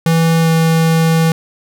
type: tone with pitch glide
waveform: square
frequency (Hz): 164.3 to 162.98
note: E3 to E3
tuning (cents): -5 to -19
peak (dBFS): -10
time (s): 0.06-1.32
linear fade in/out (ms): 2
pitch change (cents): -14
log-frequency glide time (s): 0.41-0.49
effects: none